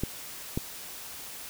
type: clicks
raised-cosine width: 3 ms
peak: -15 dBFS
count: 2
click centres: 0.036 / 0.575 s
effects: white hiss -42 dBFS RMS until 1.49 s